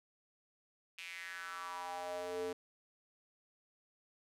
square tone with high-pass filter sweep, 88.9 Hz, F2, 31 cents sharp, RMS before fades -43 dBFS, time 0.98-2.53 s, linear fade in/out 5 ms, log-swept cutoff 2600 to 380 Hz, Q 4.6, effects low-pass 12000 Hz 12 dB/octave

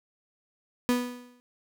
35% pulse tone with exponential decay, 245.9 Hz, B3, 7 cents flat, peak -18 dBFS, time 0.89-1.4 s, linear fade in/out 0 ms, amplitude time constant 110 ms, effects none

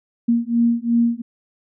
sine beating tone pair, 233.1 / 235.9 Hz, A#3 / A#3, 0 / +21 cents, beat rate 2.8 Hz, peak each -18 dBFS, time 0.28-1.22 s, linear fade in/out 10 ms, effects none

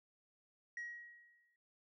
sine tone with exponential decay, 1900 Hz, A#6, 33 cents sharp, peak -38 dBFS, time 0.77-1.56 s, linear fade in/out 2 ms, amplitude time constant 170 ms, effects tanh soft clip ceiling -40 dBFS

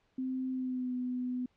sine tone with pitch glide, 259.3 to 250.2 Hz, C4 to B3, -15 to +23 cents, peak -32 dBFS, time 0.18-1.46 s, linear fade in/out 5 ms, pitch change -62 cents, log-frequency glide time 0.51-0.94 s, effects pink hiss -73 dBFS RMS until 1.56 s + low-pass 4000 Hz 12 dB/octave

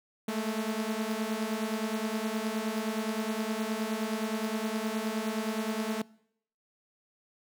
sawtooth beating tone pair, 214.2 / 223.8 Hz, A3 / A3, -46 / +30 cents, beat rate 9.6 Hz, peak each -29 dBFS, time 0.28-6.02 s, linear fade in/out 5 ms, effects noise-tail reverb RT60 0.7 s tail -23 dB re dry

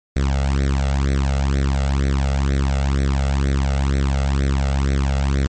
sawtooth tone with flanger, 68.4 Hz, C#2, 23 cents flat, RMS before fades -18 dBFS, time 0.16-5.47 s, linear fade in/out 0 ms, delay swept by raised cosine 0.5 to 1.5 ms, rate 2.1 Hz, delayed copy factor +1, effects MP3 32 kbps

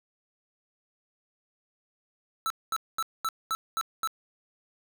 square tone bursts, 1318.5 Hz, E6, in tune, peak -27 dBFS, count 7, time 2.46-4.074 s, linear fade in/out 0 ms, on 42 ms, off 220 ms, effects none

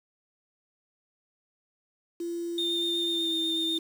sine tone with pitch glide, 341.2 to 326.9 Hz, F4 to E4, -40 to -14 cents, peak -30 dBFS, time 2.2-3.79 s, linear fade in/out 5 ms, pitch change -74 cents, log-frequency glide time 3.04-3.35 s
triangle tone with vibrato, 3631 Hz, A#7, 46 cents flat, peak -25 dBFS, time 2.58-3.78 s, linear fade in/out 2 ms, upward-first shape sine, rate 8.1 Hz, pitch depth 14 cents each way
effects tanh soft clip ceiling -20 dBFS + 8-bit

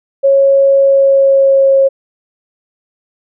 sine tone with pitch glide, 549 to 542.4 Hz, C#5 to C#5, -17 to -38 cents, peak -5 dBFS, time 0.23-1.89 s, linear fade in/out 20 ms, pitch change -21 cents, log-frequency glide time 0.8-1.77 s, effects none

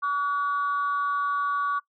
sine tone pair together, 1139 / 1452.1 Hz, C#6 / F#6, +47 / -33 cents, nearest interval major third, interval 420 cents, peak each -23 / -30 dBFS, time 0.02-1.8 s, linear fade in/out 20 ms, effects noise-tail reverb RT60 0.1 s tail -21 dB re dry + tanh soft clip ceiling -17 dBFS

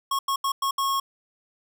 square tone bursts at uneven times, 1093 Hz, C#6, 25 cents flat, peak -23 dBFS, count 5, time 0.11-0.19 / 0.28-0.36 / 0.44-0.52 / 0.62-0.71 / 0.78-1 s, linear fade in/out 5 ms, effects none

